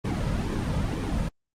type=noise with flanger; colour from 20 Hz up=brown; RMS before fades=-27 dBFS; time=0.04-1.29 s; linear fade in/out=10 ms; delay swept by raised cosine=1.4 to 2.8 ms; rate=2.1 Hz; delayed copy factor=-0.7; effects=low-pass 9000 Hz 12 dB/octave + Opus 24 kbps